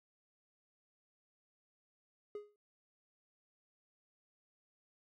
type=tone with exponential decay; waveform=triangle; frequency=415.3 Hz; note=G#4; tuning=in tune; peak=-36 dBFS; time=2.35-2.56 s; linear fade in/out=2 ms; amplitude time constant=45 ms; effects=MP3 96 kbps